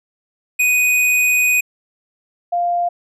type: tone pair in turn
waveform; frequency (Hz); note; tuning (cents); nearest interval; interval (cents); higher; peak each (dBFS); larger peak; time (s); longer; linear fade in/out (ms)
square / sine; 2489 / 698.5; D#7 / F5; 0 / 0; octave + minor seventh; 2200; first; -13 / -15; first; 0.59-1.61 / 2.52-2.89; first; 10
effects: resampled to 32000 Hz